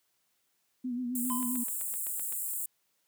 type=tone with vibrato; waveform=sine; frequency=246.9 Hz; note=B3; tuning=in tune; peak=-31 dBFS; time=0.84-1.64 s; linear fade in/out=10 ms; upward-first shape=sine; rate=7.5 Hz; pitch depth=57 cents each way
type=high-pass noise; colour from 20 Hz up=pink; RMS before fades=-35 dBFS; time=1.15-2.66 s; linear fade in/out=5 ms; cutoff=7500 Hz; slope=96 dB/octave
type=click train; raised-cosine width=0.3 ms; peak=-31 dBFS; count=9; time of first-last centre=1.3-2.324 s; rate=7.81 Hz
type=tone with exponential decay; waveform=triangle; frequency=1017 Hz; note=C6; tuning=50 cents flat; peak=-30 dBFS; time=1.3-1.76 s; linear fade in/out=5 ms; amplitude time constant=98 ms
effects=white hiss -75 dBFS RMS until 3.07 s + high-pass 100 Hz 12 dB/octave